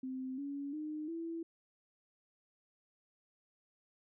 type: tone with pitch steps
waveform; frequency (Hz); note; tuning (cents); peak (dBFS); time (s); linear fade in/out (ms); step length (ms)
sine; 260 / 281.9 / 305.6 / 331.4; C4 / C#4 / D#4 / E4; -11 / +29 / -31 / +9; -38; 0.03-1.43; 5; 350
effects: none